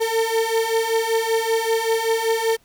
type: beating tone pair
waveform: 35% pulse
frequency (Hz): 448.2 / 453.4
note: A4 / A#4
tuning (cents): +32 / -48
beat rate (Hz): 5.2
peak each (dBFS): -21 / -19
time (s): 0-2.57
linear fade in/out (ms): 20
effects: pink hiss -59 dBFS RMS until 2.64 s